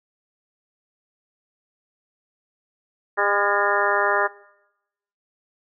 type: harmonic tone with a mistuned harmonic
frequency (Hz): 202.2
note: G#3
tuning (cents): -46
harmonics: 2 / 3 / 4 / 5 / 6 / 7 / 8 / 9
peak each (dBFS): -26 / -26 / -26 / -26 / -26 / -26 / -26 / -26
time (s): 3.17-4.28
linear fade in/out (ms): 20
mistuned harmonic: 8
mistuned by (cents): +46
effects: noise-tail reverb RT60 0.9 s tail -22 dB re dry